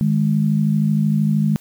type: tone pair together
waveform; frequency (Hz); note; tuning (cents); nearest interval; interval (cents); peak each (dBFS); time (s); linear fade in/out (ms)
sine; 154.7 / 207.7; D#3 / G#3; -10 / 0; perfect fourth; 510; -17; 0.01-1.56; 0
effects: white hiss -50 dBFS RMS until 1.6 s